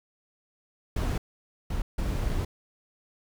brown noise bursts at uneven times, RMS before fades -28 dBFS, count 3, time 0.96-1.18 / 1.7-1.82 / 1.98-2.45 s, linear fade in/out 5 ms, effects none

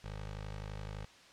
15% pulse tone with notch filter, 51.8 Hz, G#1, 4 cents flat, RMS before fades -43 dBFS, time 0.04-1.05 s, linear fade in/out 5 ms, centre 240 Hz, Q 1.4, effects white hiss -58 dBFS RMS until 1.32 s + low-pass 5000 Hz 12 dB/octave

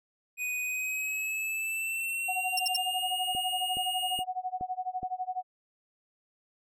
square tone with pitch glide, 2489 to 2859 Hz, D#7 to F7, 0 to +40 cents, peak -31 dBFS, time 0.37-4.24 s, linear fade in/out 50 ms, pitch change +240 cents, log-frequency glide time 0.62-3.09 s
sine tone with tremolo, 739 Hz, F#5, 2 cents flat, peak -28 dBFS, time 2.28-5.43 s, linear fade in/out 10 ms, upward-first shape sine, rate 12 Hz, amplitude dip 95%
sawtooth tone bursts, 5430 Hz, F8, 50 cents flat, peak -23 dBFS, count 3, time 2.57-2.767 s, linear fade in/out 5 ms, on 23 ms, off 64 ms
click train, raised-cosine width 2 ms, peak -28 dBFS, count 5, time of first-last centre 3.35-5.031 s, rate 2.38 Hz
effects none

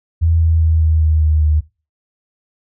sine tone with pitch steps, 82.41 / 81.37 / 80.34 / 79.33 / 78.33 / 77.34 / 76.36 Hz, E2 / E2 / E2 / D#2 / D#2 / D#2 / D#2, 0 / -22 / -44 / +34 / +12 / -10 / -32 cents, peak -10 dBFS, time 0.21-1.61 s, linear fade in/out 20 ms, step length 200 ms, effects noise-tail reverb RT60 0.3 s tail -20 dB re dry

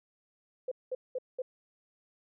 sine tone bursts, 511 Hz, C5, 41 cents flat, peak -31 dBFS, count 4, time 0.68-1.42 s, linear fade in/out 5 ms, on 35 ms, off 200 ms, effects none

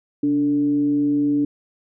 sine tone with frequency modulation, 290 Hz, D4, 22 cents flat, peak -16 dBFS, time 0.23-1.45 s, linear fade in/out 5 ms, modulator 156 Hz, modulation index 0.26, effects none

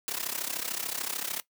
white noise with amplitude modulation, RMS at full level -30 dBFS, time 0.08-1.4 s, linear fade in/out 0 ms, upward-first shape sine, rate 33.5 Hz, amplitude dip 85%, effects noise-tail reverb RT60 0.1 s tail -18 dB re dry + high-pass 200 Hz 12 dB/octave

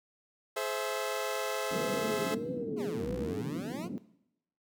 sawtooth chord, Ab augmented, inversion none, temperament equal with one note detuned, 423.8 / 523.3 / 659.3 Hz, Ab4 / C5 / E5, +35 / 0 / 0 cents, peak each -32 dBFS, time 0.56-2.35 s, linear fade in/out 10 ms
pink band-pass noise, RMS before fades -38 dBFS, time 1.71-3.98 s, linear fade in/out 0 ms, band 180 to 310 Hz, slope 24 dB/octave
sine tone with vibrato, 451.1 Hz, A4, 43 cents sharp, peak -35 dBFS, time 1.74-3.42 s, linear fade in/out 10 ms, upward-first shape triangle, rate 1.6 Hz, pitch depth 200 cents each way
20% pulse exponential two-way sweep, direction down then up, 386.7 to 54 to 378.8 Hz, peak -34 dBFS, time 2.76-3.89 s, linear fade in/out 50 ms, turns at 3.11 s
effects noise-tail reverb RT60 0.8 s tail -18 dB re dry

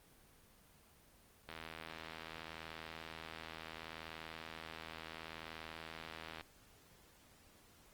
click train, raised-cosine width 0.3 ms, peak -30 dBFS, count 398, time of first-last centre 1.49-6.409 s, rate 80.7 Hz, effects pink hiss -65 dBFS RMS until 7.93 s + Opus 24 kbps

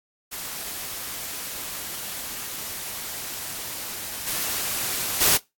white noise with level steps, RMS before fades -33 / -27 / -18 dBFS, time 0.31-5.38 s, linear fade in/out 20 ms, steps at 4.26 / 5.2 s, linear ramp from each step 20 ms, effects noise-tail reverb RT60 0.2 s tail -21 dB re dry + AAC 64 kbps

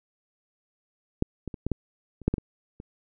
clicks, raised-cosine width 3 ms, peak -9 / -20 / -23 / -15 / -12 / -29 / -8 / -12 / -20 / -27 dBFS, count 10, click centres 1.224 / 1.477 / 1.542 / 1.666 / 1.717 / 2.217 / 2.28 / 2.34 / 2.382 / 2.801 s, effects none

